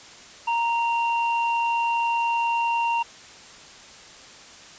sine tone pair together, 932.3 / 2762 Hz, A#5 / F7, 0 / -20 cents, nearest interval octave + perfect fifth, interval 1880 cents, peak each -21 / -29 dBFS, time 0.47-3.03 s, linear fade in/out 10 ms, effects white hiss -45 dBFS RMS until 4.78 s + resampled to 16000 Hz

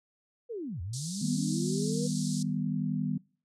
sine linear two-way sweep, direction down then up, 495.7 to 79.5 to 495.7 Hz, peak -34 dBFS, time 0.49-2.08 s, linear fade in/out 20 ms, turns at 0.81 s
white band-pass noise, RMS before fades -41 dBFS, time 0.93-2.43 s, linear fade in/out 5 ms, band 4000 to 9200 Hz, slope 48 dB/octave
sine chord, Eb augmented, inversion none, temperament equal, 155.56 / 196 / 246.9 Hz, Eb3 / G3 / B3, 0 / 0 / 0 cents, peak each -32 / -33 / -33 dBFS, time 1.21-3.18 s, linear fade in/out 10 ms
effects noise-tail reverb RT60 0.4 s tail -23 dB re dry

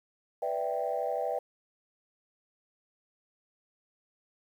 sine chord, E minor seventh, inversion second, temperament equal, 493.9 / 587.3 / 659.3 / 784 Hz, B4 / D5 / E5 / G5, 0 / 0 / 0 / 0 cents, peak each -34 dBFS, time 0.42-1.39 s, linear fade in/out 5 ms, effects tanh soft clip ceiling -20 dBFS + 10-bit

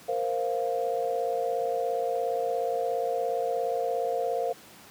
sine chord, Bb suspended second, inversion none, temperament equal, 466.2 / 523.3 / 698.5 Hz, Bb4 / C5 / F5, 0 / 0 / 0 cents, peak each -30 dBFS, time 0.08-4.53 s, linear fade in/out 10 ms, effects pink hiss -50 dBFS RMS until 4.9 s + high-pass 150 Hz 12 dB/octave

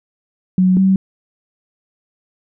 sine tone pair in turn, 185 / 190.97 Hz, F#3 / G3, 0 / -45 cents, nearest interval minor second, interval 55 cents, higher second, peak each -9 dBFS, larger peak neither, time 0.58-0.77 / 0.77-0.96 s, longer neither, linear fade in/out 2 ms, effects none

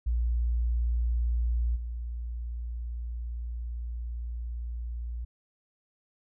sine tone with level steps, 58.8 Hz, A#1, 16 cents sharp, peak -24 / -32 dBFS, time 0.06-5.25 s, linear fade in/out 10 ms, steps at 1.75 s, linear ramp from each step 20 ms, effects none

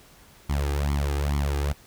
sawtooth tone with flanger, 71.5 Hz, D2, 46 cents flat, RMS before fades -25 dBFS, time 0.49-1.73 s, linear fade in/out 10 ms, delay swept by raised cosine 0.91 to 2.51 ms, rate 2.3 Hz, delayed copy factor +0.9, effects pink hiss -53 dBFS RMS until 1.86 s

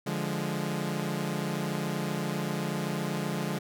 sawtooth chord, D diminished, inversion none, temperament equal, 146.83 / 174.61 / 207.7 Hz, D3 / F3 / Ab3, 0 / 0 / 0 cents, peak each -30 dBFS, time 0.06-3.59 s, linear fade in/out 10 ms, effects none

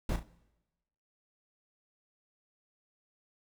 brown noise with echo, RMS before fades -31 dBFS, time 0.09-0.16 s, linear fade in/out 2 ms, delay 35 ms, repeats 2, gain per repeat -9 dB, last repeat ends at 0.23 s, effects noise-tail reverb RT60 1.0 s tail -20 dB re dry

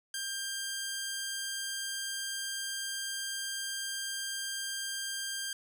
10% pulse tone, 1592 Hz, G6, 26 cents sharp, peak -26 dBFS, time 0.14-5.53 s, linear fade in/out 2 ms, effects none

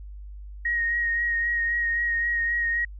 sine tone with vibrato, 1877 Hz, A#6, 11 cents sharp, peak -22 dBFS, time 0.65-2.85 s, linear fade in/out 5 ms, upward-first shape sine, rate 3.8 Hz, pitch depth 21 cents each way, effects added 50 Hz sine -37 dBFS peak until 2.99 s

